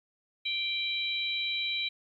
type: harmonic tone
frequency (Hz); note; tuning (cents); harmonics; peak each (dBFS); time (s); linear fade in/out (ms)
784; G5; 0; 3 / 4 / 5; -33 / -37 / -32; 0.45-1.89; 10
effects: 11-bit

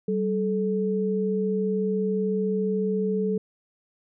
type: tone pair together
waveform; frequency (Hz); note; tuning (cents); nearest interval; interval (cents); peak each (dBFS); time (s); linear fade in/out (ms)
sine; 192.7 / 433; G3 / A4; -29 / -28; octave + major second; 1401; -25; 0.08-3.38; 5
effects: none

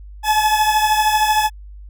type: beating tone pair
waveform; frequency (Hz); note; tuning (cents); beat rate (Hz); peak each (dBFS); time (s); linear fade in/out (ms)
40% pulse; 854 / 867; G#5 / A5; +48 / -26; 13; -14 / -19; 0.23-1.5; 50
effects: added 50 Hz sine -34 dBFS peak until 1.89 s

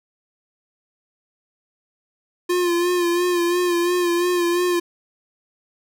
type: tone with vibrato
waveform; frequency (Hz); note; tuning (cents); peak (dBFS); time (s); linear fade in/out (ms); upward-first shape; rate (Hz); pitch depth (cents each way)
square; 350.9; F4; +8; -18; 2.49-4.8; 10; sine; 2.9; 39
effects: none

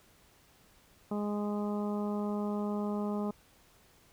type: harmonic tone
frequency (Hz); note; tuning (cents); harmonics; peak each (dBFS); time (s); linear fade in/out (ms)
207; G#3; -5; 1 / 2 / 3 / 4 / 5 / 6; -32 / -38 / -42 / -44 / -46 / -48; 1.11-3.31; 5
effects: pink hiss -63 dBFS RMS until 4.12 s

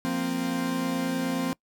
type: chord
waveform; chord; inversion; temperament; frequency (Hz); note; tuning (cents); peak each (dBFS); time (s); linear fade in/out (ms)
40% pulse; F suspended fourth; none; equal with one note detuned; 174.61 / 232 / 261.6; F3 / Bb3 / C4; 0 / -8 / 0; -32 / -32 / -27; 0.05-1.53; 0
effects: noise-tail reverb RT60 0.1 s tail -24 dB re dry

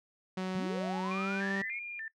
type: tone with pitch glide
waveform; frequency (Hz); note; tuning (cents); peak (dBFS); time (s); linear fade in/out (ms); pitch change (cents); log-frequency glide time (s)
sawtooth; 186.4 to 195.55; F#3 to G3; +13 to -4; -29; 0.37-1.62; 5; +83; 1.03-1.29
type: linear sweep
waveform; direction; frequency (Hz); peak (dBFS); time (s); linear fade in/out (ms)
sine; up; 143.1 to 2222; -37; 0.55-1.79; 2
type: tone with vibrato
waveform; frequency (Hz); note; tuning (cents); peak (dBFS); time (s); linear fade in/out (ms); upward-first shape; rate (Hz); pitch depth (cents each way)
sine; 2072; C7; -17; -38; 1.11-2.08; 2; square; 1.7; 260
effects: noise-tail reverb RT60 0.1 s tail -20 dB re dry + low-pass 5000 Hz 12 dB/octave

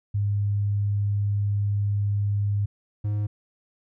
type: tone pair in turn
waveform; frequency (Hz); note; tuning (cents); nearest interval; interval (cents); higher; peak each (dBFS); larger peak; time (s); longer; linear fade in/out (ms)
sine / triangle; 101.9 / 104.22; G#2 / G#2; -32 / +7; unison; 39; second; -21; neither; 0.14-2.66 / 3.04-3.27; first; 10
effects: none

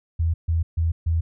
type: tone bursts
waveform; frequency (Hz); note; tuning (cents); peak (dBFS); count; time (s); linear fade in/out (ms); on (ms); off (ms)
sine; 82.41; E2; 0; -18; 4; 0.19-1.21; 10; 150; 140
effects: none

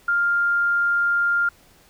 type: tone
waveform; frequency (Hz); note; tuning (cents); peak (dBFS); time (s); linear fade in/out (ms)
sine; 1400; F6; +4; -17; 0.08-1.49; 5
effects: pink hiss -54 dBFS RMS until 1.89 s

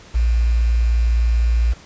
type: tone with quantisation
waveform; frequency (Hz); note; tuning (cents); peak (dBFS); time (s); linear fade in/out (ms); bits
sine; 57.9; A#1; -11; -13; 0.14-1.74; 20; 6
effects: pink hiss -44 dBFS RMS until 1.85 s + resampled to 16000 Hz

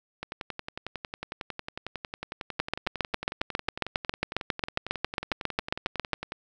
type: two click trains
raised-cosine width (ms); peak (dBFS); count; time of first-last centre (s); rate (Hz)
0.3; -18 / -9; 68 / 27; 0.23-6.321 / 2.6-6.133; 11 / 7.36
effects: none

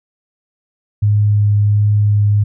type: tone with vibrato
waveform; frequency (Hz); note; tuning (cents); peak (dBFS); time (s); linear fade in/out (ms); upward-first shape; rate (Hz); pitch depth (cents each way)
sine; 103.83; G#2; 0; -9; 1.02-2.44; 10; triangle; 1.4; 10
effects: none

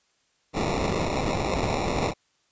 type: noise with sample-and-hold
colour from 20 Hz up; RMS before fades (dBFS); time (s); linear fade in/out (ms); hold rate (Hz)
blue; -26; 0.53-2.14; 50; 1575
effects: white hiss -68 dBFS RMS until 2.51 s + resampled to 16000 Hz

